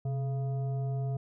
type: tone with frequency modulation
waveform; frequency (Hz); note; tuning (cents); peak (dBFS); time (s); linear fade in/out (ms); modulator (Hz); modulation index
sine; 130.81; C3; 0; -29; 0.05-1.17; 5; 554; 0.37
effects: none